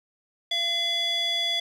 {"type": "tone with band-pass filter", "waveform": "square", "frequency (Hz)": 682, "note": "F5", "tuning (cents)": -41, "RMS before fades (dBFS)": -26, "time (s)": [0.51, 1.6], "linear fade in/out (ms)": 5, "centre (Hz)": 3400, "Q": 4.2, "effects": []}